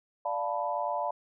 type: chord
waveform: sine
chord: B half-diminished seventh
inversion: first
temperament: equal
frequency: 587.3 / 698.5 / 880 / 987.8 Hz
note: D5 / F5 / A5 / B5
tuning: 0 / 0 / 0 / 0 cents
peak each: -34 dBFS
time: 0.25-1.11 s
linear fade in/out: 5 ms
effects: none